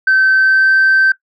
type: tone with pitch glide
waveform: sine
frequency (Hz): 1542 to 1552.7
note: G6 to G6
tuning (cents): -29 to -17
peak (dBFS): -6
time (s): 0.07-1.12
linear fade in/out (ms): 5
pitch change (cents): +12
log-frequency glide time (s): 0.34-0.73
effects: noise-tail reverb RT60 0.1 s tail -17 dB re dry + tanh soft clip ceiling -5 dBFS